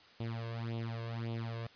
sawtooth tone with flanger, 115.1 Hz, A#2, 22 cents flat, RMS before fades -39 dBFS, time 0.2-1.67 s, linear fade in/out 5 ms, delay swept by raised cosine 0.29 to 1.89 ms, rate 1.8 Hz, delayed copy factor +0.8, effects white hiss -59 dBFS RMS until 1.75 s + resampled to 11025 Hz

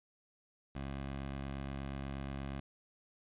15% pulse tone, 68.4 Hz, C#2, 23 cents flat, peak -33 dBFS, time 0.75-2.6 s, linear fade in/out 5 ms, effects resampled to 8000 Hz

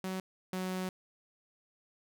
sawtooth tone pair in turn, 187.6 / 185.45 Hz, F#3 / F#3, +24 / +4 cents, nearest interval unison, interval 20 cents, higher first, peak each -31 / -30 dBFS, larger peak second, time 0.04-0.2 / 0.53-0.89 s, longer second, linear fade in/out 2 ms, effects none

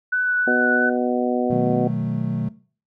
sine tone with vibrato, 1489 Hz, F#6, 11 cents sharp, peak -17 dBFS, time 0.12-0.9 s, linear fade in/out 10 ms, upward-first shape triangle, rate 3 Hz, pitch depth 13 cents each way
harmonic tone, 123.47 Hz, B2, in tune, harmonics 2 / 3 / 4 / 5 / 6, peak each -22 / -24 / -25 / -26 / -27 dBFS, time 0.47-1.88 s, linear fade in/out 5 ms
triangle chord, B dominant seventh, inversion none, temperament equal, 123.47 / 155.56 / 185 / 220 Hz, B2 / D#3 / F#3 / A3, 0 / 0 / 0 / 0 cents, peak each -25 dBFS, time 1.5-2.49 s, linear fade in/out 5 ms
effects noise-tail reverb RT60 0.4 s tail -18 dB re dry

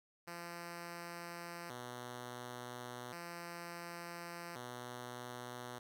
5% pulse tone with vibrato, 145.3 Hz, D3, 18 cents flat, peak -34 dBFS, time 0.27-5.79 s, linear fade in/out 10 ms, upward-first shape square, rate 0.35 Hz, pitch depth 290 cents each way, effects none

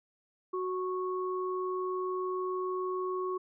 sine tone pair together, 370 / 1103.3 Hz, F#4 / C#6, 0 / -9 cents, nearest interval octave + perfect fifth, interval 1891 cents, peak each -32 / -36 dBFS, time 0.53-3.38 s, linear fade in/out 10 ms, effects none

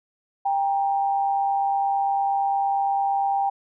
sine tone pair together, 792.3 / 941 Hz, G5 / A#5, +18 / +16 cents, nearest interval minor third, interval 298 cents, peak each -20 / -30 dBFS, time 0.45-3.5 s, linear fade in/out 10 ms, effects none

